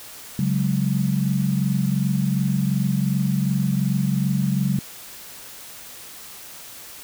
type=chord; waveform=sine; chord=C# suspended fourth; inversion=none; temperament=equal; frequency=138.59 / 185 / 207.7 Hz; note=C#3 / F#3 / G#3; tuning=0 / 0 / 0 cents; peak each=-22 / -22 / -25 dBFS; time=0.39-4.79 s; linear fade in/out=2 ms; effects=white hiss -40 dBFS RMS until 7.03 s